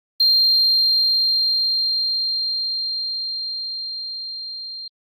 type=tone with level ramp; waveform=sine; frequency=4186 Hz; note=C8; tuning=in tune; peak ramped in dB=-10 to -30 dBFS; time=0.2-4.88 s; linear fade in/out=5 ms; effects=tanh soft clip ceiling -10 dBFS + Opus 32 kbps